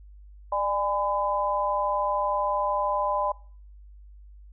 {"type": "tone cluster", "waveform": "sine", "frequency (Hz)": [597, 822, 1009], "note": ["D5", "G#5", "B5"], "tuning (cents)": [28, -18, 37], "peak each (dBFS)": [-28, -30, -26], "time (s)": [0.52, 3.32], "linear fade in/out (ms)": 5, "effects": ["noise-tail reverb RT60 0.5 s tail -23 dB re dry", "added 50 Hz sine -45 dBFS peak until 4.52 s"]}